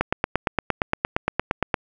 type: click train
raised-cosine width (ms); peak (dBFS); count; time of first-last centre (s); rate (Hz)
0.5; -4; 16; 0.01-1.742; 8.66
effects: none